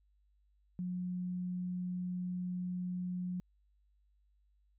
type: tone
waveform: sine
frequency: 180.3 Hz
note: F#3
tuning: 45 cents flat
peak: -35 dBFS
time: 0.79-3.4 s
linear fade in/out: 0 ms
effects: added 50 Hz sine -68 dBFS peak until 4.78 s